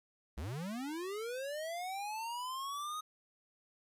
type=linear sweep; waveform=square; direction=up; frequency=58.27 to 1260 Hz; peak=-39 dBFS; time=0.37-3.01 s; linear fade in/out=10 ms; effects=resampled to 32000 Hz + 12-bit